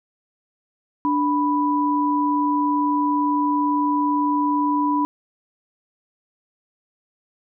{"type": "tone pair together", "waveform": "sine", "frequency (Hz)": [293.7, 987.9], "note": ["D4", "B5"], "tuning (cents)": [0, 0], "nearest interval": "octave + major sixth", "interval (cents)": 2100, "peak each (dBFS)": -20, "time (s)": [1.05, 5.05], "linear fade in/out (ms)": 0, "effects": []}